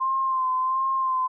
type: tone with vibrato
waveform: sine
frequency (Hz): 1046.5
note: C6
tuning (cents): 0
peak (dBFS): -21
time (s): 0-1.28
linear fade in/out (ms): 20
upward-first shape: sine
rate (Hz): 1.4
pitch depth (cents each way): 33
effects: none